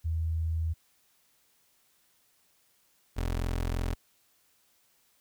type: tone pair in turn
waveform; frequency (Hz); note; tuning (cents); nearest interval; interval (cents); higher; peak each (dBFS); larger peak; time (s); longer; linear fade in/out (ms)
sine / 25% pulse; 81.1 / 42.96; E2 / F1; -28 / -28; major seventh; 1100; first; -27 / -25; second; 0.04-0.74 / 3.16-3.95; second; 20
effects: white hiss -68 dBFS RMS until 5.2 s